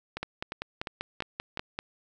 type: two click trains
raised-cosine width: 0.3 ms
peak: -16 / -18 dBFS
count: 9 / 5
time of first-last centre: 0.23-1.789 / 0.17-1.574 s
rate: 5.13 / 2.85 Hz
effects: none